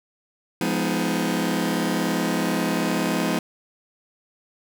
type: chord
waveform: sawtooth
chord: F half-diminished seventh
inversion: none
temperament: just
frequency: 174.61 / 209.5 / 251.4 / 314.3 Hz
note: F3 / Ab3 / Cb4 / Eb4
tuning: 0 / +15 / +31 / +18 cents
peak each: -23 dBFS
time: 0.61-3.39 s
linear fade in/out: 2 ms
effects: none